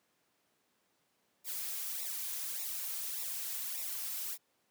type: noise with flanger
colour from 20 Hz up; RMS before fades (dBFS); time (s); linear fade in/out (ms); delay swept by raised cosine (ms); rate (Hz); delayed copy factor
blue; -39; 1.44-4.38; 50; 0.64 to 3.44; 1.7; -0.8
effects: pink hiss -75 dBFS RMS until 4.7 s + high-pass 200 Hz 12 dB/octave